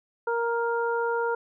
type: harmonic tone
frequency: 467.4 Hz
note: A#4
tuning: 5 cents sharp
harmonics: 1 / 2 / 3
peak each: -26 / -29 / -31 dBFS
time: 0.27-1.35 s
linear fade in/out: 5 ms
effects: none